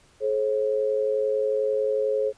sine tone pair together, 427.8 / 539 Hz, A4 / C#5, -49 / -49 cents, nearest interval major third, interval 400 cents, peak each -24 dBFS, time 0.2-2.33 s, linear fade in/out 50 ms, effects pink hiss -58 dBFS RMS until 2.37 s + resampled to 22050 Hz

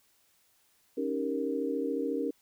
sine chord, Eb dominant seventh, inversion third, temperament equal, 277.2 / 311.1 / 392 / 466.2 Hz, Db4 / Eb4 / G4 / Bb4, 0 / 0 / 0 / 0 cents, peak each -33 / -36 / -37 / -33 dBFS, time 0.97-2.31 s, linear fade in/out 10 ms, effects white hiss -68 dBFS RMS until 2.41 s

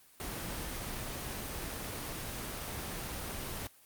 pink noise, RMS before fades -39 dBFS, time 0.2-3.67 s, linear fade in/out 0 ms, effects white hiss -61 dBFS RMS until 3.85 s + Opus 24 kbps

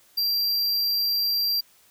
square tone, 4732 Hz, D8, 12 cents sharp, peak -22 dBFS, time 0.17-1.61 s, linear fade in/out 10 ms, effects white hiss -58 dBFS RMS until 1.9 s

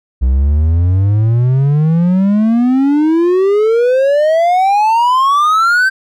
triangle exponential sweep, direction up, 61.5 to 1568 Hz, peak -6 dBFS, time 0.21-5.9 s, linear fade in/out 20 ms, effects none

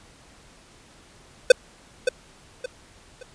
square tone with echo, 507 Hz, B4, 45 cents sharp, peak -7 dBFS, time 1.5-1.52 s, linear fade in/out 5 ms, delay 570 ms, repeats 3, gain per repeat -10 dB, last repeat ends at 3.23 s, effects pink hiss -52 dBFS RMS until 3.34 s + resampled to 22050 Hz

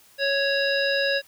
harmonic tone, 554.4 Hz, C#5, in tune, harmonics 1 / 3 / 5 / 7 / 9, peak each -24 / -25 / -30 / -30 / -31 dBFS, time 0.18-1.22 s, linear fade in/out 50 ms, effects white hiss -55 dBFS RMS until 1.27 s

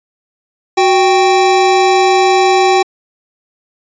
square tone pair together, 370 / 784 Hz, F#4 / G5, 0 / 0 cents, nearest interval octave + minor second, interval 1300 cents, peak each -11 dBFS, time 0.77-2.83 s, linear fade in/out 10 ms, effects resampled to 16000 Hz

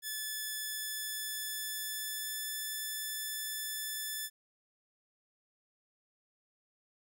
5% pulse tone with pitch glide, 1731 to 1746.1 Hz, A6 to A6, -29 to -14 cents, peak -26 dBFS, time 0.02-4.3 s, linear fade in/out 50 ms, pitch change +15 cents, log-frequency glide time 0.63-2.61 s, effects none

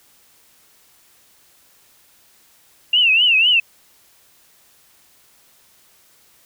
sine tone with vibrato, 2766 Hz, F7, 17 cents flat, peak -11 dBFS, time 2.93-3.6 s, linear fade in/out 5 ms, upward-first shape triangle, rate 4 Hz, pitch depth 180 cents each way, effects white hiss -54 dBFS RMS until 6.45 s

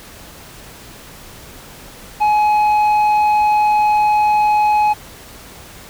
triangle tone with tanh clipping, 843 Hz, G#5, 26 cents sharp, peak -12 dBFS, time 2.2-4.94 s, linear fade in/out 20 ms, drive 10 dB, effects pink hiss -38 dBFS RMS until 5.89 s

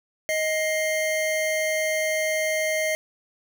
square tone pair together, 627 / 2109 Hz, D#5 / C7, +13 / +13 cents, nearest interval octave + major sixth, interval 2100 cents, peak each -25 / -27 dBFS, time 0.29-2.95 s, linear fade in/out 0 ms, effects none

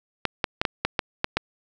clicks, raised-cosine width 0.3 ms, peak -5 dBFS, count 8, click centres 0.253 / 0.442 / 0.615 / 0.652 / 0.85 / 0.992 / 1.244 / 1.37 s, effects none

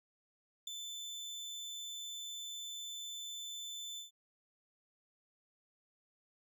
30% pulse tone with ADSR envelope, 3524 Hz, A7, 2 cents sharp, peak -34 dBFS, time 0.67-4.11 s, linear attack 5 ms, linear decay 6 ms, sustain -6 dB, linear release 130 ms, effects none

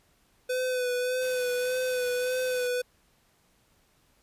square tone with vibrato, 502 Hz, B4, 28 cents sharp, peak -27 dBFS, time 0.49-2.82 s, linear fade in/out 10 ms, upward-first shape sine, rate 1.7 Hz, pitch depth 29 cents each way
white noise, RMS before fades -45 dBFS, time 1.21-2.68 s, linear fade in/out 10 ms
effects pink hiss -66 dBFS RMS until 4.22 s + resampled to 32000 Hz

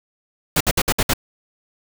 pink noise bursts, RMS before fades -17 dBFS, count 6, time 0.56-1.136 s, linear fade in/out 5 ms, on 46 ms, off 60 ms, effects none

